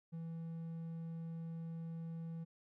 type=tone; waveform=triangle; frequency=164.81 Hz; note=E3; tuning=in tune; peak=-40 dBFS; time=0.12-2.45 s; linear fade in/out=20 ms; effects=none